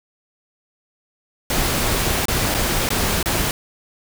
pink noise with dropouts, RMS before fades -20 dBFS, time 1.5-3.51 s, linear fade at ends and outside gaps 1 ms, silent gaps 2.255-2.283 / 2.542-2.547 / 2.89-2.904 / 3.228-3.258 s, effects none

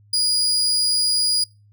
35% pulse tone, 4894 Hz, D#8, 29 cents flat, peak -16 dBFS, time 0.13-1.44 s, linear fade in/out 5 ms, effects noise-tail reverb RT60 0.3 s tail -26 dB re dry + added 103 Hz sine -50 dBFS peak until 1.72 s

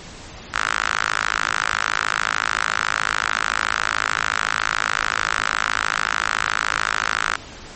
sawtooth tone with high-pass filter, 53.7 Hz, A1, 41 cents flat, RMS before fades -22 dBFS, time 0.53-7.37 s, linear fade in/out 20 ms, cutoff 1400 Hz, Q 3.5, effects pink hiss -38 dBFS RMS until 7.75 s + MP3 32 kbps

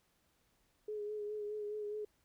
sine tone with vibrato, 420 Hz, G#4, 19 cents sharp, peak -38 dBFS, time 0.88-2.05 s, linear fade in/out 5 ms, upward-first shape sine, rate 4.8 Hz, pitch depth 28 cents each way, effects pink hiss -75 dBFS RMS until 2.24 s

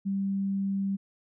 sine tone, 196 Hz, G3, in tune, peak -26 dBFS, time 0.05-0.97 s, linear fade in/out 20 ms, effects none

